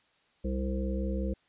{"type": "harmonic tone with a mistuned harmonic", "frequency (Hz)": 65.41, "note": "C2", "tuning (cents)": 0, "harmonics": [1, 3, 5, 7, 8], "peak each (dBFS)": [-31, -34, -39, -42, -39], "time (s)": [0.44, 1.34], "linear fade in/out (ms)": 10, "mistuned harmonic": 1, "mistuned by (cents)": -26, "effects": ["white hiss -68 dBFS RMS until 1.48 s", "resampled to 8000 Hz"]}